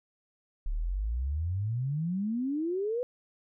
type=exponential sweep; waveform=sine; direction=up; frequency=34.21 to 506 Hz; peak=-28 dBFS; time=0.66-3.03 s; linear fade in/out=0 ms; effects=none